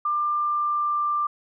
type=tone with pitch glide; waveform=sine; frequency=1192 to 1185.1 Hz; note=D6 to D6; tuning=+25 to +15 cents; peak=-21 dBFS; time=0.05-1.27 s; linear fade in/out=5 ms; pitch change=-10 cents; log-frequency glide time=0.35-1 s; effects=none